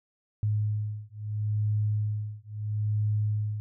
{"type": "beating tone pair", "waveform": "sine", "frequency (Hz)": [105.4, 106.15], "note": ["G#2", "G#2"], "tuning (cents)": [26, 38], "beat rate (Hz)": 0.75, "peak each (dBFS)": -29, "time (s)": [0.43, 3.6], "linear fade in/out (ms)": 0, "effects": []}